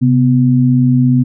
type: tone pair together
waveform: sine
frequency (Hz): 131.9 / 249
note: C3 / B3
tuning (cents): +14 / +14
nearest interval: major seventh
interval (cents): 1100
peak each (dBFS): -10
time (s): 0.01-1.24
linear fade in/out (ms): 20
effects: none